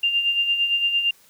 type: tone with tremolo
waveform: sine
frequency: 2794 Hz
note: F7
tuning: in tune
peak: -16 dBFS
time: 0.03-1.11 s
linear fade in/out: 5 ms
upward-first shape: sine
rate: 8.8 Hz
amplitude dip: 55%
effects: white hiss -55 dBFS RMS until 1.29 s